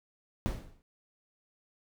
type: noise with exponential decay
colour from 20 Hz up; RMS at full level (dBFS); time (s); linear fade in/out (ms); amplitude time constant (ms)
brown; -28; 0.46-0.82; 0; 77
effects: none